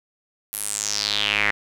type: tone with band-pass filter sweep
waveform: square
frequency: 51.91 Hz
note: G#1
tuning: in tune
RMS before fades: -24 dBFS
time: 0.53-1.51 s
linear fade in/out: 0 ms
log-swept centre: 12000 to 1900 Hz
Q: 4.5
effects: none